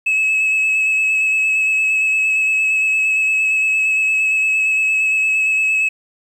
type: tone with vibrato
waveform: sine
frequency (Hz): 2586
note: E7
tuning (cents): -34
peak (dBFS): -11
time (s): 0.06-5.89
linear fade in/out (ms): 10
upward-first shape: square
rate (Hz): 8.7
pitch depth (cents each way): 13
effects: tanh soft clip ceiling -12 dBFS + 8-bit